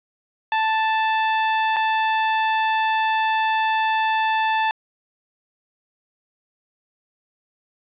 sawtooth tone with dropouts, 880 Hz, A5, in tune, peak -14 dBFS, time 0.52-4.71 s, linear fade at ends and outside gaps 1 ms, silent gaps 1.762-1.766 s, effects resampled to 8000 Hz + 8-bit

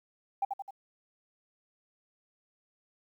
sine tone with echo, 791 Hz, G5, 15 cents sharp, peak -25 dBFS, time 0.42-0.45 s, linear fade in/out 5 ms, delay 86 ms, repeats 3, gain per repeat -5 dB, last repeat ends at 0.708 s, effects tanh soft clip ceiling -21 dBFS + 11-bit

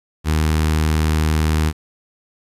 sawtooth tone with notch filter, 77.78 Hz, D#2, in tune, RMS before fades -17 dBFS, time 0.24-1.73 s, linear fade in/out 50 ms, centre 590 Hz, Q 1.6, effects resampled to 32000 Hz + 8-bit

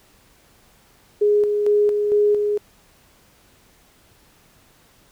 sine tone with tremolo, 415.3 Hz, G#4, in tune, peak -13 dBFS, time 1.21-2.58 s, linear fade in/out 10 ms, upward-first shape square, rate 2.2 Hz, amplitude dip 40%, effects pink hiss -55 dBFS RMS until 5.11 s

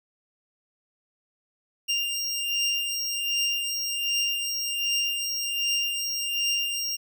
25% pulse beating tone pair, 2794 / 2795.3 Hz, F7 / F7, 0 / +1 cents, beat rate 1.3 Hz, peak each -26 / -23 dBFS, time 1.88-6.97 s, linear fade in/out 20 ms, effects none

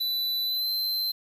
square tone with pitch glide, 3983 to 4097 Hz, B7 to C8, +14 to -37 cents, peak -26 dBFS, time 0-1.12 s, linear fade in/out 10 ms, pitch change +49 cents, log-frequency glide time 0.44-0.7 s, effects 9-bit

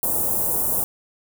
white band-stop noise, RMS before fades -22 dBFS, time 0.03-0.84 s, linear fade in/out 0 ms, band 890 to 9400 Hz, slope 24 dB/octave, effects none

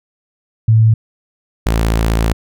sine / sawtooth tone pair in turn, 111.2 / 55.63 Hz, A2 / A1, +19 / +20 cents, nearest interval octave, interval 1199 cents, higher first, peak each -6 / -8 dBFS, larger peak first, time 0.68-0.94 / 1.66-2.33 s, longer second, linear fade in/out 5 ms, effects none

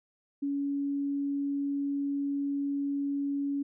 sine tone, 281.5 Hz, C#4, 27 cents sharp, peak -28 dBFS, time 0.42-3.63 s, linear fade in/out 10 ms, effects none

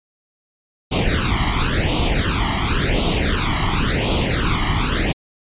pink noise with flanger, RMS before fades -18 dBFS, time 0.91-5.13 s, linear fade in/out 20 ms, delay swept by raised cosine 0.29 to 0.99 ms, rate 0.93 Hz, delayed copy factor +0.85, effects resampled to 8000 Hz

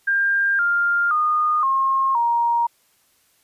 sine tone with pitch steps, 1599 / 1400.1 / 1225.9 / 1073.4 / 939.9 Hz, G6 / F6 / D#6 / C6 / A#5, +34 / +4 / -26 / +44 / +14 cents, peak -16 dBFS, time 0.07-2.67 s, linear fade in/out 10 ms, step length 520 ms, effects white hiss -61 dBFS RMS until 3.43 s + resampled to 32000 Hz

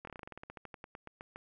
slowing click train, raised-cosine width 0.5 ms, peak -30 dBFS, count 20, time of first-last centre 0.05-1.36 s, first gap 23 ms, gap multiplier 1.11, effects none

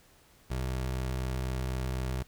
25% pulse tone, 64 Hz, C2, 38 cents flat, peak -27 dBFS, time 0.5-2.23 s, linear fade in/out 10 ms, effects pink hiss -61 dBFS RMS until 2.27 s

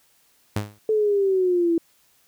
sawtooth tone with exponential decay, 103.83 Hz, G#2, in tune, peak -16 dBFS, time 0.56-0.79 s, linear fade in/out 5 ms, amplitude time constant 49 ms
sine exponential sweep, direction down, 438.9 to 329.6 Hz, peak -17 dBFS, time 0.89-1.78 s, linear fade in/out 2 ms
effects white hiss -61 dBFS RMS until 2.27 s

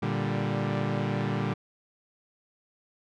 sawtooth chord, G minor, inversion first, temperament equal, 116.54 / 146.83 / 196 Hz, Bb2 / D3 / G3, 0 / 0 / 0 cents, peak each -27 dBFS, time 0.02-1.54 s, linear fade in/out 10 ms, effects low-pass 3000 Hz 12 dB/octave

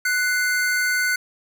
square tone pair together, 1484.7 / 2093 Hz, F#6 / C7, +6 / 0 cents, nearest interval tritone, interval 594 cents, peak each -21 / -25 dBFS, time 0.05-1.16 s, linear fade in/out 5 ms, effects none

